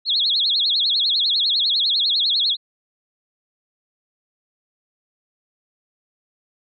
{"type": "tone with vibrato", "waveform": "sine", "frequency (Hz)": 3771, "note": "A#7", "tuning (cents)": 19, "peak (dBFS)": -16, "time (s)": [0.05, 2.57], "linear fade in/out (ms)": 50, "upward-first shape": "sine", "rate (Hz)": 10, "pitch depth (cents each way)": 250, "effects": []}